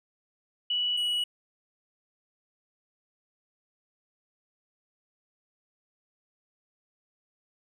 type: tone pair in turn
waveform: sine / triangle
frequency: 2946 / 2929 Hz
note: F#7 / F#7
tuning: -8 / -18 cents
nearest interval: unison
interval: 10 cents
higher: first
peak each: -25 / -24 dBFS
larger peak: second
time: 0.7-0.97 / 0.97-1.24 s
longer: neither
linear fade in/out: 5 ms
effects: none